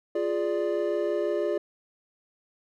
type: chord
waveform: triangle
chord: D diminished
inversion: first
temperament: equal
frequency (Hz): 349.2 / 415.3 / 587.3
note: F4 / Ab4 / D5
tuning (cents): 0 / 0 / 0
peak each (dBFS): -27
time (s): 0.15-1.58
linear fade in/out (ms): 5
effects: none